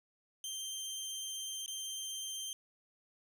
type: tone with dropouts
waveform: 20% pulse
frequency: 3146 Hz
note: G7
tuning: 6 cents sharp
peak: -34 dBFS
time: 0.44-2.53 s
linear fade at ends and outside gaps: 1 ms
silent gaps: 1.661-1.679 s
effects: none